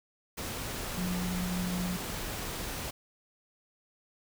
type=tone in noise; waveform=sine; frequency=180 Hz; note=F#3; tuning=47 cents flat; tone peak=-31 dBFS; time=0.97-1.97 s; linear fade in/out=10 ms; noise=pink; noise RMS=-37 dBFS; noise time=0.37-2.91 s; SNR=+3 dB; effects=none